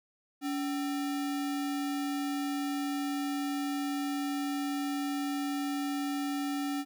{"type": "tone with sample-and-hold", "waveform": "sine", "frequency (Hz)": 283.8, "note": "C#4", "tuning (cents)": 41, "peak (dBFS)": -30, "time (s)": [0.41, 6.85], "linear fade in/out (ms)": 50, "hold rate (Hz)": 1050, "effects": []}